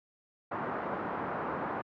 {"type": "low-pass noise", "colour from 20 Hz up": "white", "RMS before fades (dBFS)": -35, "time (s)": [0.51, 1.82], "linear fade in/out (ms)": 10, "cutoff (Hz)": 1300, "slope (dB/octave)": 24, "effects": ["high-pass 150 Hz 12 dB/octave"]}